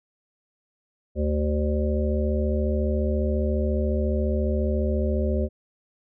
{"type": "harmonic tone with a mistuned harmonic", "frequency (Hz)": 74.4, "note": "D2", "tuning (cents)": 23, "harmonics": [1, 3, 5, 7, 8], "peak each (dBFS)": [-23, -28, -30, -31, -32], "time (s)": [1.15, 5.49], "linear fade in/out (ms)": 50, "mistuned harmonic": 5, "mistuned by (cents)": 31, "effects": []}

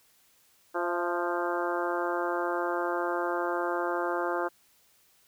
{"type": "harmonic tone with a mistuned harmonic", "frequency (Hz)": 174.7, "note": "F3", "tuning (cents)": 1, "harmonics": [2, 3, 4, 5, 6, 7, 8, 9], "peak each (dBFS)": [-32, -34, -35, -36, -37, -37, -38, -39], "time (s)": [0.74, 4.49], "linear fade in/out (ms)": 20, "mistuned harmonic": 4, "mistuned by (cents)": -32, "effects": ["white hiss -64 dBFS RMS until 5.27 s"]}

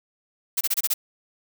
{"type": "noise bursts", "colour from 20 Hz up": "blue", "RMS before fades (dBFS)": -22, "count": 6, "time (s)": [0.57, 0.94], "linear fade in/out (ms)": 10, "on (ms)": 40, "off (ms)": 26, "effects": []}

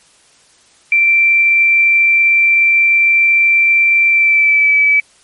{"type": "tone with pitch glide", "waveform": "sine", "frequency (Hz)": [2349, 2298], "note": ["D7", "D7"], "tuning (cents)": [0, -38], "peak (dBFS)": -7, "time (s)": [0.92, 5], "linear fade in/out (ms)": 2, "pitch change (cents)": -38, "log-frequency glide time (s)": [4.08, 4.75], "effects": ["white hiss -49 dBFS RMS until 5.23 s", "MP3 48 kbps"]}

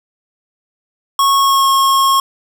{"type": "tone with pitch glide", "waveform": "square", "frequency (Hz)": [1100, 1085.5], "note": ["C#6", "C#6"], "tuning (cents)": [-14, -37], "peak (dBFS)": -10, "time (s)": [1.19, 2.2], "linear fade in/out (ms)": 2, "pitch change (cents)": -23, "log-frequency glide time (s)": [1.35, 1.69], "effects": []}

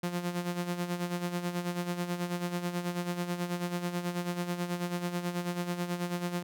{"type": "tone with tremolo", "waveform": "sawtooth", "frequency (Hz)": 175.7, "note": "F3", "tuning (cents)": 11, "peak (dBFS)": -25, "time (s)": [0.03, 6.43], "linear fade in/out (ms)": 5, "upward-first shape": "sine", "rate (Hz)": 9.2, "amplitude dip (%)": 65, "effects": []}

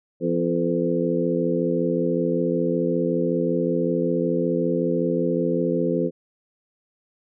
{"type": "harmonic tone with a mistuned harmonic", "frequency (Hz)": 85.3, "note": "F2", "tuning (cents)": -40, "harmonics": [2, 3, 4, 5, 6], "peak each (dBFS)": [-26, -26, -26, -26, -26], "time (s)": [0.2, 6.11], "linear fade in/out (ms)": 50, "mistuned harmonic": 5, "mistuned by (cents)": 45, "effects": []}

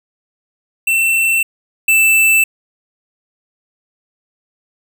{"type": "tone pair in turn", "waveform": "square", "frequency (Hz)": [2687, 2650], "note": ["E7", "E7"], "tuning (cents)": [33, 9], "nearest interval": "unison", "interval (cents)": 24, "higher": "first", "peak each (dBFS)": [-12, -9], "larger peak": "second", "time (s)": [[0.87, 1.43], [1.88, 2.44]], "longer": "neither", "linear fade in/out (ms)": 5, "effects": []}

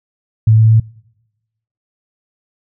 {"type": "tone with pitch steps", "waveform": "sine", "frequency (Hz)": [110, 110.7, 111.41], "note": ["A2", "A2", "A2"], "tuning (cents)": [0, 11, 22], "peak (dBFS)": -5, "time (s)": [0.47, 0.8], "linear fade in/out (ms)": 5, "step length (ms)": 110, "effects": ["noise-tail reverb RT60 1.0 s tail -26 dB re dry"]}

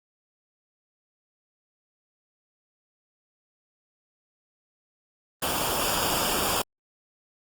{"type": "noise with comb filter", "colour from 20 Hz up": "pink", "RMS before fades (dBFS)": -26, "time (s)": [5.42, 6.62], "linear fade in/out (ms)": 5, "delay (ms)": 0.49, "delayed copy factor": -0.7, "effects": ["Opus 24 kbps"]}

